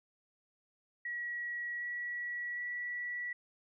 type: tone with pitch steps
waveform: sine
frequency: 1920 / 1933.4 / 1946.8 Hz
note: B6 / B6 / B6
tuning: -49 / -37 / -25 cents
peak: -36 dBFS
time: 1.05-3.33 s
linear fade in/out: 5 ms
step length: 760 ms
effects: none